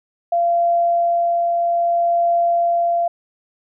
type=tone with tremolo; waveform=sine; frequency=687 Hz; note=F5; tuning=29 cents flat; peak=-13 dBFS; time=0.32-3.08 s; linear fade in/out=5 ms; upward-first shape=triangle; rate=0.62 Hz; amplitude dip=25%; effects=none